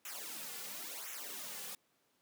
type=noise with flanger; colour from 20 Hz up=white; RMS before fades=-45 dBFS; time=0.05-1.75 s; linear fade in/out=2 ms; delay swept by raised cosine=0.21 to 3.21 ms; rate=0.95 Hz; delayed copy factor=-0.85; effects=pink hiss -75 dBFS RMS until 2.21 s + high-pass 200 Hz 12 dB/octave